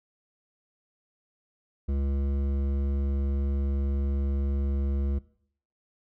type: tone with hard clipping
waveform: sine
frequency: 69.3 Hz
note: C#2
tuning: in tune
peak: -27 dBFS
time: 1.88-5.19 s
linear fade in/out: 10 ms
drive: 12 dB
effects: noise-tail reverb RT60 0.6 s tail -19 dB re dry